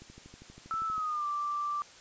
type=click train; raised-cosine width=3 ms; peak=-37 dBFS; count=13; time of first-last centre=0.02-0.98 s; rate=12.5 Hz
type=tone with pitch glide; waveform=sine; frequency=1318.5 to 1174.6 Hz; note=E6 to D6; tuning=0 to 0 cents; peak=-30 dBFS; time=0.71-1.82 s; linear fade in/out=0 ms; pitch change=-200 cents; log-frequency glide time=0.86-1.26 s
effects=white hiss -53 dBFS RMS until 2 s + resampled to 16000 Hz